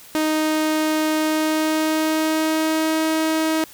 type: tone with pitch glide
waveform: sawtooth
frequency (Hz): 311.1 to 317.3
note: D#4 to D#4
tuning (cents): 0 to +34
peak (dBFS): -14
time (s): 0.15-3.64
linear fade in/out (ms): 0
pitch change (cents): +34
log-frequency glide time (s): 1.17-3.04
effects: white hiss -44 dBFS RMS until 3.73 s